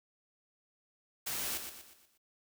white noise with echo, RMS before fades -37 dBFS, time 1.26-1.58 s, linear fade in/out 10 ms, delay 120 ms, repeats 5, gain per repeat -7 dB, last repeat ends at 2.18 s, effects none

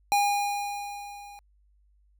square tone with level ramp, 814 Hz, G#5, 35 cents flat, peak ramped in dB -20 to -45 dBFS, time 0.12-1.39 s, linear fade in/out 0 ms, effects added 50 Hz sine -60 dBFS peak until 2.19 s

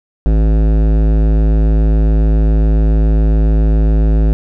sine tone with hard clipping, 53.6 Hz, A1, 45 cents flat, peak -10 dBFS, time 0.26-4.33 s, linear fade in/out 0 ms, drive 16 dB, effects none

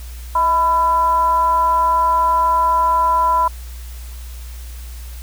sine tone with frequency modulation, 998 Hz, B5, 18 cents sharp, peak -12 dBFS, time 0.35-3.48 s, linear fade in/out 5 ms, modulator 358 Hz, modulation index 0.4, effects added 60 Hz sine -29 dBFS peak until 5.22 s + white hiss -42 dBFS RMS until 5.22 s

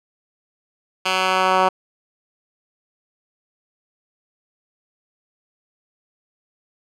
10% pulse tone with band-pass filter sweep, 187 Hz, F#3, 19 cents sharp, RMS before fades -18 dBFS, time 1.05-1.69 s, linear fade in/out 10 ms, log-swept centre 2700 to 990 Hz, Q 1, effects none

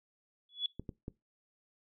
sine tone with exponential growth, 3400 Hz, G#7, 40 cents sharp, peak -27 dBFS, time 0.49-0.66 s, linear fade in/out 2 ms, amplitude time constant 35 ms
clicks, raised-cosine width 3 ms, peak -27 dBFS, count 3, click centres 0.796 / 0.892 / 1.081 s
effects noise-tail reverb RT60 0.2 s tail -21 dB re dry

